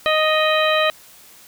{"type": "harmonic tone with a mistuned harmonic", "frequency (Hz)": 622.3, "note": "D#5", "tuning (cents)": 0, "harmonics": [1, 2, 3, 4, 5, 6], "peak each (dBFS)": [-18, -21, -23, -24, -25, -26], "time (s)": [0.06, 0.9], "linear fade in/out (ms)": 0, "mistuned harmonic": 6, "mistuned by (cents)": 81, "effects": ["white hiss -46 dBFS RMS until 1.47 s"]}